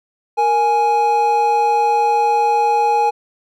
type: tone pair together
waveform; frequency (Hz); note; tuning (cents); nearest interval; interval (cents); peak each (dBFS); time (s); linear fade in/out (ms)
triangle; 466.2 / 833.6; A#4 / G#5; 0 / +6; minor seventh; 1006; -18 / -11; 0.37-3.11; 20
effects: none